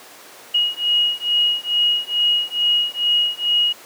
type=beating tone pair; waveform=sine; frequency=2888 / 2890.3 Hz; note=F#7 / F#7; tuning=-43 / -41 cents; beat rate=2.3 Hz; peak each=-19 dBFS; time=0.54-3.73 s; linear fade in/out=10 ms; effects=pink hiss -41 dBFS RMS until 3.85 s + high-pass 400 Hz 12 dB/octave